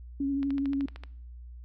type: tone with vibrato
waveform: sine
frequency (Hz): 277.2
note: C#4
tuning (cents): 0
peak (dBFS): -26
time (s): 0.2-0.86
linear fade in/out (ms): 5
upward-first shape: triangle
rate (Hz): 12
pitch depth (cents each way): 33
type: click train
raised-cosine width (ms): 0.3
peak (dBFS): -27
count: 9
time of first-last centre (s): 0.43-1.036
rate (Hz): 13.2
effects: noise-tail reverb RT60 0.6 s tail -21 dB re dry + added 60 Hz sine -42 dBFS peak until 1.64 s